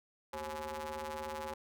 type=ring-modulated tone; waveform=sawtooth; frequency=155.6 Hz; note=D#3; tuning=in tune; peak=-32 dBFS; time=0.33-1.54 s; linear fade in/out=5 ms; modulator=692 Hz; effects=none